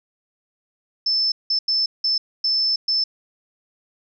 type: tone bursts at uneven times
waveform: sine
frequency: 5274 Hz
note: E8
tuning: in tune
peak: -17 dBFS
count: 6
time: 1.06-1.32 / 1.5-1.59 / 1.68-1.86 / 2.04-2.18 / 2.44-2.76 / 2.88-3.04 s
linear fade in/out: 5 ms
effects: none